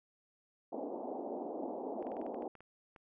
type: band-pass noise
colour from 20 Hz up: pink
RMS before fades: -41 dBFS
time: 0.72-2.48 s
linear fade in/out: 5 ms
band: 240 to 840 Hz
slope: 48 dB/octave
type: clicks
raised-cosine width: 0.5 ms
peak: -40 dBFS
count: 11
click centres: 2.026 / 2.069 / 2.118 / 2.168 / 2.215 / 2.265 / 2.345 / 2.423 / 2.553 / 2.606 / 2.962 s
effects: none